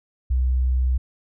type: tone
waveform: sine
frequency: 63.5 Hz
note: B1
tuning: 49 cents sharp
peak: -17 dBFS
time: 0.3-0.98 s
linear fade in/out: 10 ms
effects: none